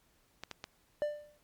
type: clicks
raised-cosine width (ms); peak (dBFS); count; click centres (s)
0.2; -23; 3; 0.436 / 0.513 / 0.641
type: tone with exponential decay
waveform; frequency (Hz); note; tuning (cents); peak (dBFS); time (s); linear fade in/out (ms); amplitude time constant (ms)
triangle; 593; D5; +17; -25; 1.02-1.38; 0; 77
effects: pink hiss -70 dBFS RMS until 1.43 s + MP3 96 kbps

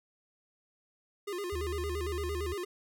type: tone with vibrato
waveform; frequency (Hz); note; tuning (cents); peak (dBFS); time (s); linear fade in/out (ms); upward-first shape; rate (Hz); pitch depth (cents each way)
square; 380.1; F#4; +47; -35; 1.27-2.65; 10; square; 8.8; 120
type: tone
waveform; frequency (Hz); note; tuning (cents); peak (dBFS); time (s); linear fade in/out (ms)
sine; 76.5; D#2; -29; -35; 1.52-2.54; 10
effects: none

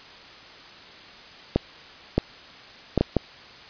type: clicks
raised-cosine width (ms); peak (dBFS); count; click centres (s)
2; -5; 5; 1.56 / 2.18 / 2.977 / 3.01 / 3.167
effects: white hiss -45 dBFS RMS until 3.69 s + resampled to 11025 Hz

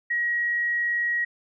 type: tone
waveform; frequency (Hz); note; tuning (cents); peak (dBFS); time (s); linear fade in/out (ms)
sine; 1901; A#6; +33; -22; 0.1-1.25; 10
effects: none

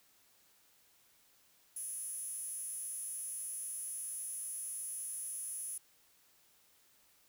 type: tone with high-pass filter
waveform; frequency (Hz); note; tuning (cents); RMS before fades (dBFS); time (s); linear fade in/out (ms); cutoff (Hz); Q
10% pulse; 423.7; G#4; +35; -42; 1.76-5.78; 5; 10000; 8.3
effects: white hiss -68 dBFS RMS until 7.28 s

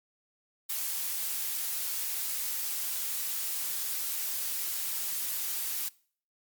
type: noise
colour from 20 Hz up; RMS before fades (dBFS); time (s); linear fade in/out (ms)
blue; -33; 0.69-5.89; 10
effects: noise-tail reverb RT60 0.5 s tail -23 dB re dry + Opus 48 kbps

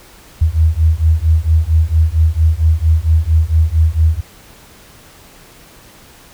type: beating tone pair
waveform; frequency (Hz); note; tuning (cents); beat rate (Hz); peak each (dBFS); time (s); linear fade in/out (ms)
sine; 77.78 / 82.18; D#2 / E2; 0 / -5; 4.4; -12; 0.41-4.21; 10
effects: pink hiss -42 dBFS RMS until 6.33 s

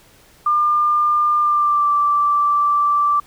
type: tone with pitch glide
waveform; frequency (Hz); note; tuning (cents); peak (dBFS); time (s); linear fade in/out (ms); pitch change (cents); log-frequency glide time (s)
sine; 1200 to 1168.5; D6 to D6; +37 to -9; -13; 0.46-3.2; 5; -46; 1.4-1.89
effects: pink hiss -50 dBFS RMS until 3.26 s

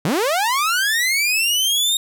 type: linear sweep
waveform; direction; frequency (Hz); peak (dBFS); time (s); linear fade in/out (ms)
sawtooth; up; 130 to 3729; -13; 0.05-1.97; 2
effects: none

